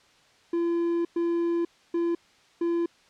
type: tone bursts at uneven times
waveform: triangle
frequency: 340.1 Hz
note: F4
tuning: 46 cents flat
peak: -21 dBFS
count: 4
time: 0.53-1.05 / 1.16-1.65 / 1.94-2.15 / 2.61-2.86 s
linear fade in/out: 5 ms
effects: white hiss -59 dBFS RMS until 3.09 s + low-pass 5000 Hz 12 dB/octave